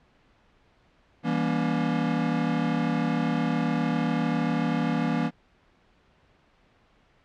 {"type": "chord", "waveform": "square", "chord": "E diminished seventh", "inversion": "none", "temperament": "just", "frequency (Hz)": [164.81, 197.78, 237.3, 284.8], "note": ["E3", "G3", "Bb3", "Db4"], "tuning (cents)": [0, 16, 31, 47], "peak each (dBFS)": [-29, -33, -28, -31], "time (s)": [1.23, 5.31], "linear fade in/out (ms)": 50, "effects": ["pink hiss -62 dBFS RMS until 7.24 s", "low-pass 3000 Hz 12 dB/octave"]}